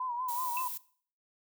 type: tone with vibrato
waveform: sine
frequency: 987.8 Hz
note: B5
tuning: in tune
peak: -32 dBFS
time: 0-0.68 s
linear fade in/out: 5 ms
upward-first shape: sine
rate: 5.3 Hz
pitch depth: 75 cents each way
type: noise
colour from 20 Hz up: violet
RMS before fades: -39 dBFS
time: 0.28-0.78 s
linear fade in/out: 10 ms
type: tone with exponential decay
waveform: sine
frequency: 2640 Hz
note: E7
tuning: 2 cents sharp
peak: -34 dBFS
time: 0.57-0.68 s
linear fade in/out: 1 ms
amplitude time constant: 23 ms
effects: noise-tail reverb RT60 0.5 s tail -19 dB re dry